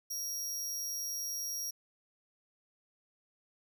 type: tone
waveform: sawtooth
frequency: 5650 Hz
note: F8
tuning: 19 cents sharp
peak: -33 dBFS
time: 0.1-1.71 s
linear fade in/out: 10 ms
effects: none